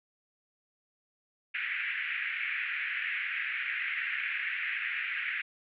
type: band-pass noise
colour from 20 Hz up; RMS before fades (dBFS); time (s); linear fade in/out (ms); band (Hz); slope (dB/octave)
white; -34; 1.54-5.42; 10; 1600 to 2500; 48
effects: none